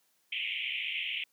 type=band-pass noise; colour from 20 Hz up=white; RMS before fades=-35 dBFS; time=0.32-1.24 s; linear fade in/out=5 ms; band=2100 to 3200 Hz; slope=96 dB/octave; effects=white hiss -72 dBFS RMS until 1.32 s + high-pass 150 Hz 12 dB/octave